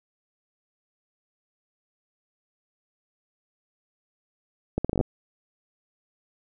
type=accelerating click train; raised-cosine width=2 ms; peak=-11 dBFS; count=9; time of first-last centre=4.78-5.011 s; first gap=66 ms; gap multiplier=0.74; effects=none